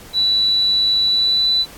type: tone with pitch glide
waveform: sine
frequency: 3951 to 3981 Hz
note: B7 to B7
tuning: 0 to +13 cents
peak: -13 dBFS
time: 0.13-1.66 s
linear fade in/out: 50 ms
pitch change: +13 cents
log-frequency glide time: 1.08-1.48 s
effects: pink hiss -40 dBFS RMS until 1.77 s + AAC 64 kbps